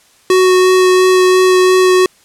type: tone with vibrato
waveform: square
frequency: 370 Hz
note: F#4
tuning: in tune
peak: -7 dBFS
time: 0.3-2.06 s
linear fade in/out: 2 ms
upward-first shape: sine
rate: 2.9 Hz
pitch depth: 9 cents each way
effects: white hiss -49 dBFS RMS until 2.24 s + low-pass 10000 Hz 12 dB/octave